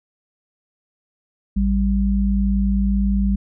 sine tone pair together, 55.18 / 197.1 Hz, A1 / G3, +6 / +10 cents, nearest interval octave + minor seventh, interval 2204 cents, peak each -18 dBFS, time 1.56-3.36 s, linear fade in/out 10 ms, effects none

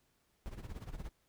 brown noise with tremolo, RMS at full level -41 dBFS, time 0.46-1.09 s, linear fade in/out 0 ms, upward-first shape sine, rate 17 Hz, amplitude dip 80%, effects pink hiss -75 dBFS RMS until 1.28 s

